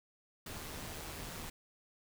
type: noise with amplitude modulation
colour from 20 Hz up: pink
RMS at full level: -43 dBFS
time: 0.46-1.5 s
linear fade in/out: 5 ms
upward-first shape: sine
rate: 157 Hz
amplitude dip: 40%
effects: none